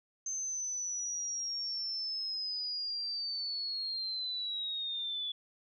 sine linear sweep, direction down, 6280 to 3429 Hz, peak -34 dBFS, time 0.26-5.32 s, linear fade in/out 5 ms, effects none

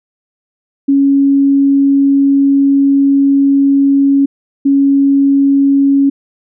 sine tone bursts at uneven times, 277.2 Hz, C#4, in tune, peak -6 dBFS, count 2, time 0.88-4.26 / 4.65-6.1 s, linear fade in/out 10 ms, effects none

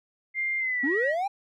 sine tone with pitch glide, 2100 to 1914.6 Hz, C7 to A#6, +6 to +46 cents, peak -25 dBFS, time 0.34-1.15 s, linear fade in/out 50 ms, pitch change -160 cents, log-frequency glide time 0.59-0.87 s
triangle linear sweep, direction up, 246.9 to 820 Hz, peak -23 dBFS, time 0.83-1.28 s, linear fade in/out 10 ms
effects none

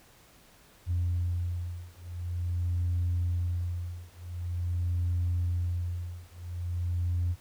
sine beating tone pair, 87.3 / 87.76 Hz, F2 / F2, 0 / +9 cents, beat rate 0.46 Hz, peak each -30 dBFS, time 0.86-7.36 s, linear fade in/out 50 ms, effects tanh soft clip ceiling -22 dBFS + pink hiss -58 dBFS RMS until 7.4 s

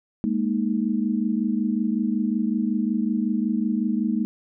sine chord, Ab suspended second, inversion none, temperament equal, 207.7 / 233.1 / 311.1 Hz, Ab3 / Bb3 / Eb4, 0 / 0 / 0 cents, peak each -24 / -24 / -28 dBFS, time 0.24-4.25 s, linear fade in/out 0 ms, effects none

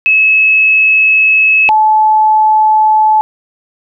sine tone pair in turn, 2585 / 864.1 Hz, E7 / A5, -34 / -32 cents, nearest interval octave + perfect fifth, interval 1898 cents, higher first, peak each -5 dBFS, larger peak neither, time 0.06-1.69 / 1.69-3.21 s, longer first, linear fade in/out 0 ms, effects none

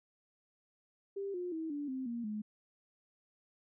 sine tone with pitch steps, 396 / 356.9 / 321.7 / 289.9 / 261.3 / 235.5 / 212.2 Hz, G4 / F4 / E4 / D4 / C4 / A#3 / G#3, +18 / +38 / -42 / -22 / -2 / +18 / +38 cents, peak -36 dBFS, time 1.16-2.42 s, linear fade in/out 10 ms, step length 180 ms, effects none

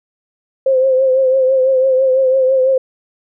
sine tone with vibrato, 524 Hz, C5, 2 cents sharp, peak -9 dBFS, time 0.66-2.78 s, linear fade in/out 5 ms, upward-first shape triangle, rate 6 Hz, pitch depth 50 cents each way, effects none

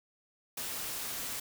white noise, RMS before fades -38 dBFS, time 0.57-1.4 s, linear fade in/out 5 ms, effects none

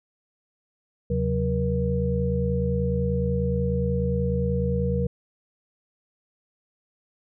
sine tone cluster, 76.8 / 133.3 / 183.3 / 476.4 Hz, D#2 / C3 / F#3 / A#4, -22 / +33 / -16 / +38 cents, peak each -27 dBFS, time 1.1-5.07 s, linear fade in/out 5 ms, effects none

